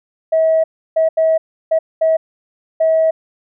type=tone bursts at uneven times; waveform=sine; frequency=643 Hz; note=E5; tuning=43 cents flat; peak=-9 dBFS; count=6; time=0.32-0.64 / 0.96-1.09 / 1.17-1.38 / 1.71-1.79 / 2.01-2.17 / 2.8-3.11 s; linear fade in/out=10 ms; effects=tanh soft clip ceiling -6 dBFS